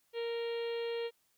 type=harmonic tone with a mistuned harmonic; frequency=466.2 Hz; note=A#4; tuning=in tune; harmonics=1 / 2 / 3 / 4 / 5 / 6 / 7 / 8 / 9; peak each=-34 / -50 / -56 / -51 / -51 / -50 / -51 / -59 / -54 dBFS; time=0.13-1.11 s; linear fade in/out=50 ms; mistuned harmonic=3; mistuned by=-20 cents; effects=white hiss -74 dBFS RMS until 1.37 s